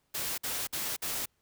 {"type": "noise bursts", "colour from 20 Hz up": "white", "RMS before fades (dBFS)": -34, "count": 4, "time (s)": [0.14, 1.259], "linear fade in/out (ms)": 10, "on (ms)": 240, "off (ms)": 53, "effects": ["pink hiss -75 dBFS RMS until 1.41 s"]}